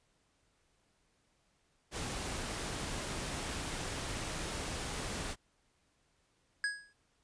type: noise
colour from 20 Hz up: pink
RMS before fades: -39 dBFS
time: 1.91-5.36 s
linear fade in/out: 50 ms
type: tone with exponential decay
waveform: square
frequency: 1661.2 Hz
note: G#6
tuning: in tune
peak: -29 dBFS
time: 6.64-6.93 s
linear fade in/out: 1 ms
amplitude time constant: 63 ms
effects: pink hiss -74 dBFS RMS until 7.23 s + resampled to 22050 Hz